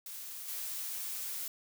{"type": "noise with level steps", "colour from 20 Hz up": "blue", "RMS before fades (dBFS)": [-44, -39], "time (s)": [0.06, 1.48], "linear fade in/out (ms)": 2, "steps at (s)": 0.48, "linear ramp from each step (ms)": 5, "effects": []}